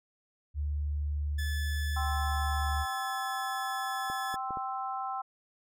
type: tone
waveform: sine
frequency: 73.42 Hz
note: D2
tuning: in tune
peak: -29 dBFS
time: 0.54-2.86 s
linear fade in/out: 50 ms
type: tone with pitch glide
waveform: sawtooth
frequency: 1730 to 1716.1 Hz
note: A6 to A6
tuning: -30 to -44 cents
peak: -34 dBFS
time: 1.38-4.36 s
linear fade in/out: 10 ms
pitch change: -14 cents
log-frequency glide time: 2.07-3.13 s
type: chord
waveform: sine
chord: C major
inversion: second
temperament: equal with one note detuned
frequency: 778.1 / 1046.5 / 1318.5 Hz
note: G5 / C6 / E6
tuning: -13 / 0 / 0 cents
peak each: -35 / -38 / -38 dBFS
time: 1.96-5.22 s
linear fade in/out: 10 ms
type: clicks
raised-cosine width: 2 ms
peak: -30 dBFS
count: 4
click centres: 4.1 / 4.342 / 4.507 / 4.572 s
effects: none